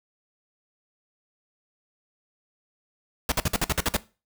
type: noise bursts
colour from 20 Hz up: pink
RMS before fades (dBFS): -23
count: 9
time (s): 3.29-3.967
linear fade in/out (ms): 2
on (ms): 29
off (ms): 52
effects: noise-tail reverb RT60 0.3 s tail -18 dB re dry